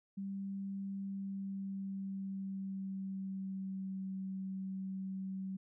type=tone with pitch glide; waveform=sine; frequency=196 to 190.86 Hz; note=G3 to G3; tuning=0 to -46 cents; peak=-38 dBFS; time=0.17-5.57 s; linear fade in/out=10 ms; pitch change=-46 cents; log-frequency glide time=1.04-4.07 s; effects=none